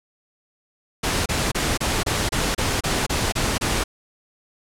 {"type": "noise bursts", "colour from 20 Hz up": "pink", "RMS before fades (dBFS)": -22, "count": 11, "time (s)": [1.03, 3.84], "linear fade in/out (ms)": 10, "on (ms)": 230, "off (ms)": 28, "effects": ["low-pass 10000 Hz 12 dB/octave"]}